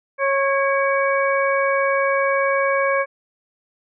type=harmonic tone with a mistuned harmonic; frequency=549 Hz; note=C#5; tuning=17 cents flat; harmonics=1 / 2 / 3 / 4; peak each=-19 / -22 / -24 / -25 dBFS; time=0.18-3.06 s; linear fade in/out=50 ms; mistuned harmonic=4; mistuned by=+50 cents; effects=none